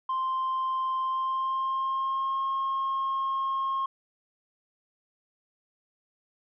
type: tone with pitch glide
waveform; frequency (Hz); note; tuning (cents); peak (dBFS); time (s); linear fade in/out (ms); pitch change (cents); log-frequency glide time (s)
sine; 1046.5 to 1075.9; C6 to C6; 0 to +48; -24; 0.09-3.86; 5; +48; 1.01-2.43
effects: tanh soft clip ceiling -24 dBFS